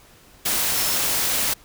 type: tone in noise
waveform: sine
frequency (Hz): 5300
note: E8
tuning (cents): +9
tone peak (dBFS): -31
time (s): 0.76-0.97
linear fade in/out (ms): 10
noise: white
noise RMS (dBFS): -22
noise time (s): 0.45-1.54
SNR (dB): -12
effects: pink hiss -51 dBFS RMS until 1.64 s